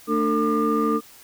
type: tone cluster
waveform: sine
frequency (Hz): 223.6 / 297.8 / 449.5 / 1200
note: A3 / D4 / A4 / D6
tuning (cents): +28 / +24 / +37 / +37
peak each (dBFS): -23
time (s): 0.07-1.01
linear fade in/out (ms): 50
effects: tanh soft clip ceiling -12 dBFS + white hiss -48 dBFS RMS until 1.23 s